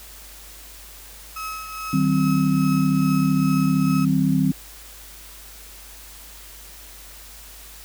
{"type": "tone with tremolo", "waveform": "35% pulse", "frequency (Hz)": 1284, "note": "E6", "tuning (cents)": -46, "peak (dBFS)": -26, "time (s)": [1.36, 4.05], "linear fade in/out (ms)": 5, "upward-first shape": "triangle", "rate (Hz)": 2.4, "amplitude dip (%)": 55}
{"type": "chord", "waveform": "sine", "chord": "C minor", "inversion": "first", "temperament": "equal with one note detuned", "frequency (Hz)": [155.56, 190.97, 261.6], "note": ["Eb3", "G3", "C4"], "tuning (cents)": [0, -45, 0], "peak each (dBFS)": [-21, -21, -20], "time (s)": [1.93, 4.52], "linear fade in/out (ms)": 5}
{"effects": ["added 50 Hz sine -45 dBFS peak until 7.84 s", "white hiss -43 dBFS RMS until 7.84 s"]}